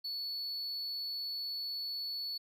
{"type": "tone", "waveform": "triangle", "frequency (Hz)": 4428, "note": "C#8", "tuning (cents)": -3, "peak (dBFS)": -35, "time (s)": [0.04, 2.38], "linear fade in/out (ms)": 10, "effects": []}